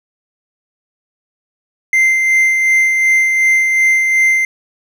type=tone with tremolo; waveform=triangle; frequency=2084 Hz; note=C7; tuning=7 cents flat; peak=-6 dBFS; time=1.93-4.45 s; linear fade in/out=2 ms; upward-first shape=sine; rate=2.7 Hz; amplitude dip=35%; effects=none